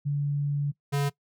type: tone pair in turn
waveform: sine / square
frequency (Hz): 143.8 / 141.9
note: D3 / C#3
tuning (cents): -36 / +41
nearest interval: unison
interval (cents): 23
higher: first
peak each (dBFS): -24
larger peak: neither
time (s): 0.05-0.72 / 0.92-1.1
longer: first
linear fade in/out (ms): 20
effects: noise-tail reverb RT60 0.1 s tail -20 dB re dry